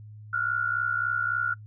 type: tone pair together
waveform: sine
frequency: 1386.4 / 1450 Hz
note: F6 / F#6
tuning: -13 / -35 cents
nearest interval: minor second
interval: 78 cents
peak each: -27 dBFS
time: 0.33-1.54 s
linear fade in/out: 5 ms
effects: noise-tail reverb RT60 0.1 s tail -23 dB re dry + added 106 Hz sine -42 dBFS peak until 1.66 s